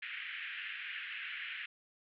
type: band-pass noise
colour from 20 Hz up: pink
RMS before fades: -43 dBFS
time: 0.02-1.66 s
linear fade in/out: 5 ms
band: 1600 to 3000 Hz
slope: 48 dB/octave
effects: none